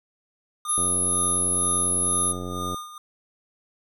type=tone with tremolo; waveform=square; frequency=1217 Hz; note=D#6; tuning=39 cents flat; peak=-29 dBFS; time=0.65-2.98 s; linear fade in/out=2 ms; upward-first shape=sine; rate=2.1 Hz; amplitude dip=75%
type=tone; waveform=sine; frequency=10548 Hz; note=E9; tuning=in tune; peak=-21 dBFS; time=0.68-2.33 s; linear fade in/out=20 ms
type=click train; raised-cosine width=2 ms; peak=-20 dBFS; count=178; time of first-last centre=0.78-2.744 s; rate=90.1 Hz
effects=none